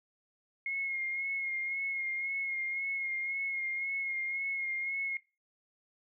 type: tone with vibrato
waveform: sine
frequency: 2154 Hz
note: C7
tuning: 50 cents sharp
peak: -32 dBFS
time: 0.66-5.17 s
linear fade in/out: 2 ms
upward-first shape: sine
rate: 1.9 Hz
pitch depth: 30 cents each way
effects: noise-tail reverb RT60 0.3 s tail -20 dB re dry